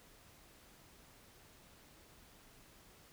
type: silence
effects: pink hiss -62 dBFS RMS until 3.12 s